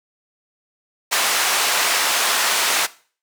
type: band-pass noise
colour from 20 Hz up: pink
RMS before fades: -19 dBFS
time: 1.11-2.87 s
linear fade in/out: 20 ms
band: 880 to 12000 Hz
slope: 12 dB/octave
effects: noise-tail reverb RT60 0.4 s tail -18 dB re dry